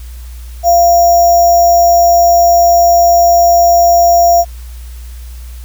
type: tone with sample-and-hold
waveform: sine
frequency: 690 Hz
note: F5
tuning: 21 cents flat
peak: -4 dBFS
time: 0.63-4.45 s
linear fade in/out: 50 ms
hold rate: 6300 Hz
effects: added 60 Hz sine -25 dBFS peak until 5.64 s + white hiss -41 dBFS RMS until 5.64 s